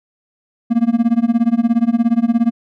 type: tone with tremolo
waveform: triangle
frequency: 233.1 Hz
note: A#3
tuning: in tune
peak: -6 dBFS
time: 0.7-2.51 s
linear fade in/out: 20 ms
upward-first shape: sine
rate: 17 Hz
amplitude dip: 95%
effects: none